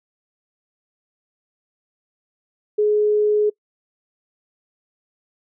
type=tone; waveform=sine; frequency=420.7 Hz; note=G#4; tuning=22 cents sharp; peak=-14 dBFS; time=2.78-3.5 s; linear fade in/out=10 ms; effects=noise-tail reverb RT60 0.1 s tail -24 dB re dry